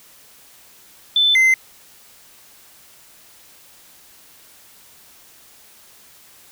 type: tone pair in turn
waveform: sine / triangle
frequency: 3520 / 2067 Hz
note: A7 / C7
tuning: 0 / -22 cents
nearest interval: major sixth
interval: 922 cents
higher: first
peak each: -12 / -9 dBFS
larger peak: second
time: 1.16-1.35 / 1.35-1.54 s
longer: neither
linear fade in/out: 2 ms
effects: white hiss -48 dBFS RMS until 6.51 s